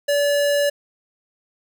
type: tone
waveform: square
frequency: 575 Hz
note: D5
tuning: 37 cents flat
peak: -17 dBFS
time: 0.08-0.7 s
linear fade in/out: 10 ms
effects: none